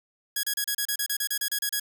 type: tone bursts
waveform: 5% pulse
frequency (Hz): 1661.2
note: G#6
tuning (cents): 0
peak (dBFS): -14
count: 14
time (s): 0.36-1.798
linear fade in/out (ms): 5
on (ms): 73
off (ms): 32
effects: none